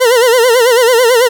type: tone with vibrato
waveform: 40% pulse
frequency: 482.9 Hz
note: B4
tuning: 39 cents flat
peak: -5 dBFS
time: 0-1.29 s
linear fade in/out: 20 ms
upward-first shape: sine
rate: 9.1 Hz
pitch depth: 120 cents each way
effects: none